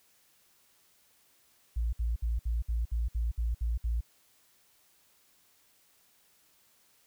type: tone bursts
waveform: sine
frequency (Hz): 57.4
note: A#1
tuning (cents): -26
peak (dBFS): -26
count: 10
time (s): 1.76-4.009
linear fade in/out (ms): 10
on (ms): 170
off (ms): 61
effects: tanh soft clip ceiling -23 dBFS + white hiss -66 dBFS RMS until 7.06 s